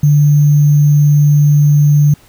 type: tone with sample-and-hold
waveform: sine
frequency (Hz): 146.83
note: D3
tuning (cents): 0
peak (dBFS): -5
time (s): 0.03-2.14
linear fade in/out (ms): 5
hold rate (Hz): 6300
effects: pink hiss -46 dBFS RMS until 2.28 s